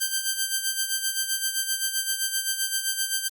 5% pulse tone with tremolo, 1568 Hz, G6, in tune, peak -11 dBFS, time 0-3.29 s, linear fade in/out 20 ms, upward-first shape sine, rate 7.7 Hz, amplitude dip 65%, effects Opus 32 kbps

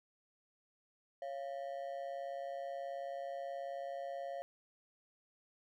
triangle ring-modulated tone, 622.3 Hz, D#5, in tune, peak -35 dBFS, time 1.22-4.42 s, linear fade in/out 0 ms, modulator 69.3 Hz, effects none

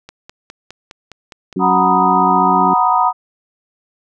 click train, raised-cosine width 0.2 ms, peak -17 dBFS, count 8, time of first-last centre 0.09-1.527 s, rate 4.87 Hz
harmonic tone, 93 Hz, F#2, 9 cents sharp, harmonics 2 / 3 / 4, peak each -19 / -21 / -22 dBFS, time 1.56-2.74 s, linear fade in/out 5 ms
sine chord, B major seventh, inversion second, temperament equal, 740 / 932.3 / 987.8 / 1244.5 Hz, F#5 / A#5 / B5 / D#6, 0 / 0 / 0 / 0 cents, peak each -16 dBFS, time 1.59-3.13 s, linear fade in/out 50 ms
effects none

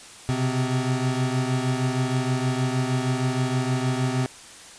square tone cluster, 126.6 / 133 / 255.6 Hz, B2 / C3 / C4, +43 / +29 / -40 cents, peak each -26 / -28 / -28 dBFS, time 0.29-4.26 s, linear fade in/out 0 ms, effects white hiss -44 dBFS RMS until 4.78 s + resampled to 22050 Hz

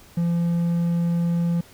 triangle tone, 170.7 Hz, F3, 39 cents flat, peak -17 dBFS, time 0.17-1.61 s, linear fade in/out 5 ms, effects pink hiss -50 dBFS RMS until 1.73 s

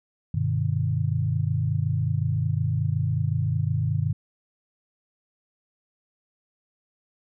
sine chord, G augmented, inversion none, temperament equal with one note detuned, 98 / 123.47 / 151.66 Hz, G2 / B2 / D#3, 0 / 0 / -44 cents, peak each -26 dBFS, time 0.34-4.13 s, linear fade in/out 5 ms, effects none

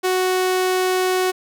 sawtooth tone, 370 Hz, F#4, in tune, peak -13 dBFS, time 0.03-1.32 s, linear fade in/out 20 ms, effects none

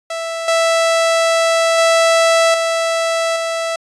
sawtooth tone with level steps, 660 Hz, E5, 2 cents sharp, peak -17 / -8 / -6 / -11 / -14 dBFS, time 0.1-3.76 s, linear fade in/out 5 ms, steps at 0.48 / 1.78 / 2.54 / 3.36 s, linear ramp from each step 2 ms, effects resampled to 22050 Hz

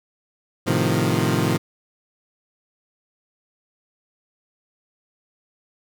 20% pulse chord, F dominant seventh, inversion first, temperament equal, 110 / 130.81 / 155.56 / 174.61 Hz, A2 / C3 / Eb3 / F3, 0 / 0 / 0 / 0 cents, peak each -19 dBFS, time 0.66-1.58 s, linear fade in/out 20 ms, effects none

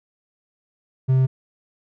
triangle tone, 130.81 Hz, C3, in tune, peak -12 dBFS, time 1.08-1.27 s, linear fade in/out 20 ms, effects none

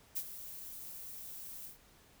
violet noise with ADSR envelope, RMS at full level -35 dBFS, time 0.15-1.78 s, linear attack 21 ms, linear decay 60 ms, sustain -12 dB, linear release 130 ms, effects pink hiss -63 dBFS RMS until 2.2 s

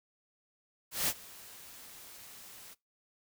white noise with ADSR envelope, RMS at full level -29 dBFS, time 0.91-2.75 s, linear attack 170 ms, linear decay 51 ms, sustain -22 dB, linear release 25 ms, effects noise-tail reverb RT60 0.2 s tail -22 dB re dry

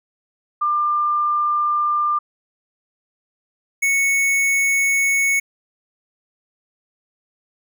sine / square tone pair in turn, 1195 / 2212 Hz, D6 / C#7, +30 / -4 cents, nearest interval major seventh, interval 1066 cents, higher second, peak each -16 dBFS, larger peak neither, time 0.61-2.19 / 3.82-5.4 s, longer neither, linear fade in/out 10 ms, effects none

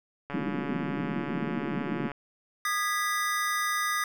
click train, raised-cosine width 0.5 ms, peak -22 dBFS, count 259, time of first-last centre 0.3-2.117 s, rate 142 Hz
pink band-pass noise, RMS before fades -32 dBFS, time 0.33-2.09 s, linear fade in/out 10 ms, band 160 to 370 Hz, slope 48 dB/octave
square chord, G# minor, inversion second, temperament equal with one note detuned, 1224.5 / 1661.2 / 1975.5 Hz, D#6 / G#6 / B6, -28 / 0 / 0 cents, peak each -30 / -34 / -32 dBFS, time 2.65-4.04 s, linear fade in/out 2 ms
effects none

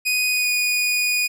sawtooth tone with pitch glide, 2489 to 2465 Hz, D#7 to D#7, 0 to -17 cents, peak -15 dBFS, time 0.05-1.28 s, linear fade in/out 20 ms, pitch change -17 cents, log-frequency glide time 0.29-0.49 s, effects none

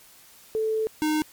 sine / square tone pair in turn, 438.8 / 307.4 Hz, A4 / D#4, -5 / -21 cents, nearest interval tritone, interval 616 cents, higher first, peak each -22 dBFS, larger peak neither, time 0.55-0.87 / 1.02-1.22 s, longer first, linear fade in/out 0 ms, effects white hiss -52 dBFS RMS until 1.32 s + MP3 96 kbps

